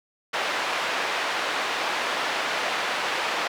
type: band-pass noise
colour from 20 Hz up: pink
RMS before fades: -27 dBFS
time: 0.33-3.48 s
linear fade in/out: 10 ms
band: 680 to 3300 Hz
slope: 12 dB/octave
effects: none